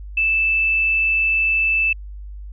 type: tone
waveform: sine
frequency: 2637 Hz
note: E7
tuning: in tune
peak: -15 dBFS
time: 0.17-1.93 s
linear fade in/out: 5 ms
effects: added 50 Hz sine -31 dBFS peak until 2.52 s

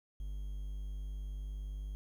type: tone with quantisation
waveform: triangle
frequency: 49.85 Hz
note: G1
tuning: 30 cents sharp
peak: -36 dBFS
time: 0.2-1.95 s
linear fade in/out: 0 ms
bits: 11
effects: none

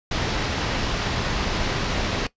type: low-pass noise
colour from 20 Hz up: pink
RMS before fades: -25 dBFS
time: 0.11-2.27 s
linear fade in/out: 5 ms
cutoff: 5500 Hz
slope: 24 dB/octave
effects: noise-tail reverb RT60 0.1 s tail -18 dB re dry + resampled to 16000 Hz

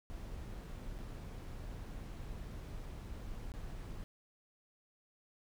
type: noise with dropouts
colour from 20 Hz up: brown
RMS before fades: -45 dBFS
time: 0.1-4.04 s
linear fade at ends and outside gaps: 0 ms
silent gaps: 0.982-0.988 / 3.518-3.539 s
effects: none

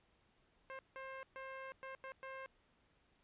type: tone bursts at uneven times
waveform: 15% pulse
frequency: 531 Hz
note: C5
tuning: 25 cents sharp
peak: -40 dBFS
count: 6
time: 0.7-0.79 / 0.96-1.23 / 1.36-1.72 / 1.83-1.95 / 2.04-2.12 / 2.23-2.46 s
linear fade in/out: 0 ms
effects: pink hiss -74 dBFS RMS until 3.23 s + resampled to 8000 Hz

